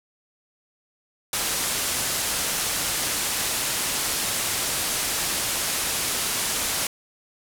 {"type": "low-pass noise", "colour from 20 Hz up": "white", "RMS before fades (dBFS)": -26, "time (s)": [1.33, 6.87], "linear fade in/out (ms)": 2, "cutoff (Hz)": 12000, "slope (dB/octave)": 24, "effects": []}